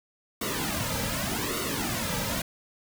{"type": "noise with flanger", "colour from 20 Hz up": "pink", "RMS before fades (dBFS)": -30, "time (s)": [0.41, 2.42], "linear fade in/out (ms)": 5, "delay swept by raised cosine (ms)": [1.2, 2.8], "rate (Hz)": 0.85, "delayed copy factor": -0.85, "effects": []}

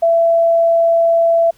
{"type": "tone", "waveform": "sine", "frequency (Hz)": 669, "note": "E5", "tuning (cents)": 25, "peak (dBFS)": -9, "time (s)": [0.02, 1.51], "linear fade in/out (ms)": 10, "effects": ["pink hiss -52 dBFS RMS until 1.57 s"]}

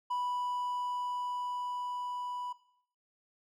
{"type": "tone with level ramp", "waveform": "triangle", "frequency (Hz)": 986, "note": "B5", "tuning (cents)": -3, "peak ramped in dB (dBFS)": [-29, -34], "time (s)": [0.1, 2.53], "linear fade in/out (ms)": 10, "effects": ["noise-tail reverb RT60 0.7 s tail -17 dB re dry"]}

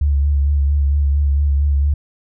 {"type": "tone with vibrato", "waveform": "sine", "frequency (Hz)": 71.2, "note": "C#2", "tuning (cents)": 47, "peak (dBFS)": -12, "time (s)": [0.01, 1.94], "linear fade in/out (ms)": 5, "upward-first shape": "sine", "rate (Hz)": 4.4, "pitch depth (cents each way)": 38, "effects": []}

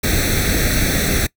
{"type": "noise with comb filter", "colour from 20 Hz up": "pink", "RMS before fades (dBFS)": -17, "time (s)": [0.03, 1.27], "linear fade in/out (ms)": 10, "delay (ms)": 0.5, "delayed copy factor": 0.85, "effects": ["noise-tail reverb RT60 0.1 s tail -22 dB re dry"]}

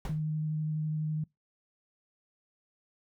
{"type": "noise with exponential decay", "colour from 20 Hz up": "brown", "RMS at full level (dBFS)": -30, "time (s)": [0.05, 0.23], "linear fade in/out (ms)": 1, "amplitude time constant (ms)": 39}
{"type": "tone with vibrato", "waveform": "sine", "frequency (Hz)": 154.5, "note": "D#3", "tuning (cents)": -12, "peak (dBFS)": -29, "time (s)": [0.09, 1.24], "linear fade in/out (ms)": 5, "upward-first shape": "square", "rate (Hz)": 12, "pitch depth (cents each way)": 8}
{"effects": ["noise-tail reverb RT60 0.2 s tail -25 dB re dry"]}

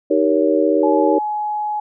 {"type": "chord", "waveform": "sine", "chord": "Eb dominant seventh", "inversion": "none", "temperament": "just", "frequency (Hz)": [311.1, 388.9, 466.7, 560], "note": ["Eb4", "G4", "Bb4", "Db5"], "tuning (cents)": [0, -14, 2, 18], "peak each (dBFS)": [-17, -19, -19, -18], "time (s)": [0.1, 1.19], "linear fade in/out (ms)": 10}
{"type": "tone with pitch glide", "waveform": "sine", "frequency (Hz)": [852, 842.2], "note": ["G#5", "G#5"], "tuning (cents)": [44, 24], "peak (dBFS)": -19, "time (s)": [0.83, 1.8], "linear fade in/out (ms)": 5, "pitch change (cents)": -20, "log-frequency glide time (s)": [0.94, 1.36]}
{"effects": []}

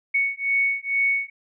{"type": "beating tone pair", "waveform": "sine", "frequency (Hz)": [2220, 2222.2], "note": ["C#7", "C#7"], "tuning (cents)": [2, 4], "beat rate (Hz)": 2.2, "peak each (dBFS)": -23, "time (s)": [0.14, 1.3], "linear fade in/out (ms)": 10, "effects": []}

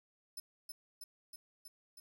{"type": "tone with echo", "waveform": "15% pulse", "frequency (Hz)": 5274, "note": "E8", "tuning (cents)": 0, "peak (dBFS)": -36, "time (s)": [0.37, 0.4], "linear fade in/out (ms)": 5, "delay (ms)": 320, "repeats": 5, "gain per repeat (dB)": -2, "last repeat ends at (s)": 2, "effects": ["12-bit"]}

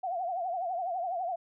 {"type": "tone with vibrato", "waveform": "sine", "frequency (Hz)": 717, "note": "F5", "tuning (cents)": 45, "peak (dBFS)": -30, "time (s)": [0.03, 1.36], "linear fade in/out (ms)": 10, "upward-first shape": "triangle", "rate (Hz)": 12, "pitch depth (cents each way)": 140, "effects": []}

